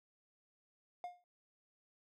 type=tone with exponential decay; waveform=triangle; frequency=711 Hz; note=F5; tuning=31 cents sharp; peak=-36 dBFS; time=1.04-1.24 s; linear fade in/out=1 ms; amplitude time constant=42 ms; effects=none